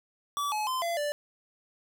square tone with pitch steps, 1151 / 852 / 1031 / 681 / 587 Hz, D6 / G#5 / C6 / F5 / D5, -35 / +44 / -26 / -44 / -1 cents, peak -29 dBFS, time 0.37-1.12 s, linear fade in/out 0 ms, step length 150 ms, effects none

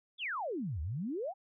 sine exponential two-way sweep, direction down then up, 3652 to 71 to 827 Hz, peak -34 dBFS, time 0.18-1.34 s, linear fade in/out 50 ms, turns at 0.81 s, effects none

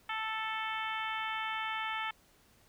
harmonic tone, 440 Hz, A4, in tune, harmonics 2 / 3 / 4 / 5 / 6 / 7 / 8, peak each -39 / -39 / -41 / -41 / -45 / -44 / -50 dBFS, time 0.09-2.11 s, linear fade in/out 5 ms, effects pink hiss -65 dBFS RMS until 2.68 s

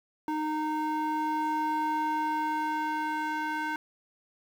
square tone with band-pass filter sweep, 308.1 Hz, D#4, 17 cents flat, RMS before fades -30 dBFS, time 0.28-3.76 s, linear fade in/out 2 ms, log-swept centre 690 to 1300 Hz, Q 2.3, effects 9-bit

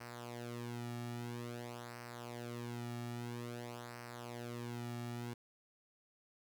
sawtooth tone with flanger, 119.6 Hz, A#2, 45 cents sharp, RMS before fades -45 dBFS, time 0-5.34 s, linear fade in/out 10 ms, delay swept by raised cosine 0.28 to 1.98 ms, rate 0.5 Hz, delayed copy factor -0.7, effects none

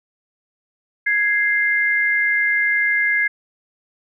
sine tone pair together, 1661.2 / 2093 Hz, G#6 / C7, 0 / 0 cents, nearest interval major third, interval 400 cents, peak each -18 dBFS, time 1.06-3.28 s, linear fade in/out 10 ms, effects none

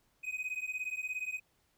triangle beating tone pair, 2500 / 2517 Hz, D#7 / D#7, +8 / +19 cents, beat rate 17 Hz, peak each -37 / -37 dBFS, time 0.23-1.4 s, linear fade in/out 20 ms, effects pink hiss -73 dBFS RMS until 1.77 s

